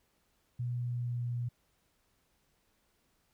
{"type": "tone with pitch glide", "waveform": "sine", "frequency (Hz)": [121.9, 120.71], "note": ["B2", "B2"], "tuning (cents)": [-22, -39], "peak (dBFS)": -32, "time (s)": [0.59, 1.49], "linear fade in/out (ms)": 10, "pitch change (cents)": -17, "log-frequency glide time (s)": [0.77, 1.23], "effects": ["pink hiss -74 dBFS RMS until 3.33 s"]}